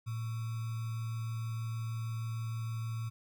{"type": "tone with sample-and-hold", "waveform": "sine", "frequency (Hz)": 113.3, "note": "A#2", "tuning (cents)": -49, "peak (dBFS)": -34, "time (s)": [0.06, 3.1], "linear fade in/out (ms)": 20, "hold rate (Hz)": 1225, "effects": []}